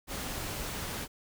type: noise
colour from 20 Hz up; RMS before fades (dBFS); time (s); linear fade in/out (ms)
pink; -37; 0.07-1.08; 50
effects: none